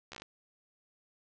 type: slowing click train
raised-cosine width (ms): 0.2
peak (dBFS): -27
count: 7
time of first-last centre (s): 0.12-0.22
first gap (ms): 13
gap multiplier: 1.1
effects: low-pass 7000 Hz 12 dB/octave